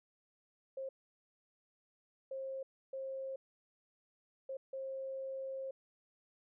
sine tone bursts at uneven times, 534 Hz, C5, 35 cents sharp, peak -39 dBFS, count 5, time 0.77-0.89 / 2.31-2.63 / 2.93-3.36 / 4.49-4.57 / 4.73-5.71 s, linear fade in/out 5 ms, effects none

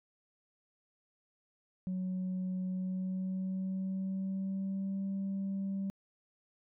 sine tone with pitch glide, 185 to 194.87 Hz, F#3 to G3, 0 to -10 cents, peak -31 dBFS, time 1.87-5.9 s, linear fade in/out 0 ms, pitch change +90 cents, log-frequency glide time 2.67-5.04 s, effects tanh soft clip ceiling -31 dBFS

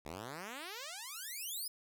5% pulse exponential sweep, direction up, 70.2 to 5200 Hz, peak -32 dBFS, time 0.05-1.68 s, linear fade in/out 5 ms, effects none

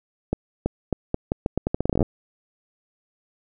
accelerating click train, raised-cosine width 2 ms, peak -8 dBFS, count 19, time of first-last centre 0.33-2.028 s, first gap 330 ms, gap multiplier 0.81, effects none

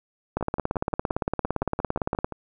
two click trains, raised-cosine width 1 ms, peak -19 / -10 dBFS, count 12 / 34, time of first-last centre 0.41-2.323 / 0.37-2.245 s, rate 5.75 / 17.6 Hz, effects none

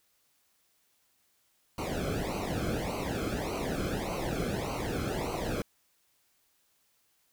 brown noise with flanger, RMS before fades -33 dBFS, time 1.78-5.62 s, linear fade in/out 2 ms, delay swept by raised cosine 0.57 to 1.09 ms, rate 1.7 Hz, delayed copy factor -0.95, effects white hiss -71 dBFS RMS until 7.32 s

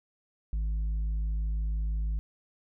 sine tone with tanh clipping, 53 Hz, G#1, 36 cents sharp, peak -28 dBFS, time 0.53-2.19 s, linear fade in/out 0 ms, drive 4 dB, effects none

